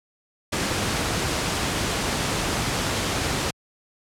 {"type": "noise", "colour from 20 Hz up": "pink", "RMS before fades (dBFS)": -24, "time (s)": [0.52, 3.51], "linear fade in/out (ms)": 10, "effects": ["high-pass 60 Hz 12 dB/octave", "low-pass 9000 Hz 12 dB/octave"]}